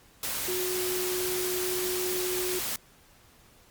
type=tone in noise; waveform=sine; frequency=364.7 Hz; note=F#4; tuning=25 cents flat; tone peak=-30 dBFS; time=0.48-2.59 s; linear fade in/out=2 ms; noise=white; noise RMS=-32 dBFS; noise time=0.23-2.76 s; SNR=-1 dB; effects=pink hiss -58 dBFS RMS until 3.7 s + Opus 48 kbps